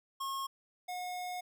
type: tone pair in turn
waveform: square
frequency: 1084 / 723.5 Hz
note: C#6 / F#5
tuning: -39 / -39 cents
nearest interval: perfect fifth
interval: 700 cents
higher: first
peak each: -36 / -38 dBFS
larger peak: first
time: 0.2-0.47 / 0.88-1.41 s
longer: second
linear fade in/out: 10 ms
effects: none